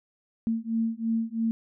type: beating tone pair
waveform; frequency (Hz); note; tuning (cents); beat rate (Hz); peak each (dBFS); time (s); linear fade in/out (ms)
sine; 225 / 228; A3 / A#3; +39 / -38; 3; -28; 0.47-1.51; 0
effects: none